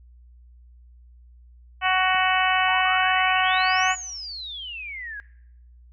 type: harmonic tone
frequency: 372.5 Hz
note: F#4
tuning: 12 cents sharp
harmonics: 2 / 3 / 4 / 5 / 6 / 7 / 8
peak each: -23 / -25 / -26 / -27 / -28 / -28 / -29 dBFS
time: 1.81-3.96 s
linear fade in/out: 50 ms
type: click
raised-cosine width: 3 ms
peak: -32 dBFS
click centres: 2.147 s
type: exponential two-way sweep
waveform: sine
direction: up then down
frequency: 870 to 7030 to 1606 Hz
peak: -32 dBFS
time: 2.68-5.2 s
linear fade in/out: 0 ms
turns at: 3.94 s
effects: noise-tail reverb RT60 0.8 s tail -21 dB re dry + added 60 Hz sine -47 dBFS peak until 5.92 s